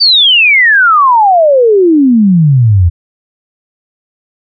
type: exponential sweep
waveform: sine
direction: down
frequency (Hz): 4699 to 81.8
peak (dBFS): -3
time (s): 0-2.9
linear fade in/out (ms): 20
effects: none